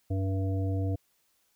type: harmonic tone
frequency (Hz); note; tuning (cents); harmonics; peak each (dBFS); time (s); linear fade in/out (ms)
96; G2; -36; 1 / 3 / 5 / 7; -27 / -35 / -40 / -42; 0.1-0.96; 10
effects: white hiss -71 dBFS RMS until 1.55 s